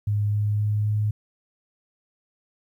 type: tone with pitch steps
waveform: sine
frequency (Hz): 103.83 / 104.49 / 105.16 / 105.83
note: G#2 / G#2 / G#2 / G#2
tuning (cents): 0 / +11 / +22 / +33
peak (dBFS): -20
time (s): 0.07-1.11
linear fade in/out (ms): 5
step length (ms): 260
effects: 10-bit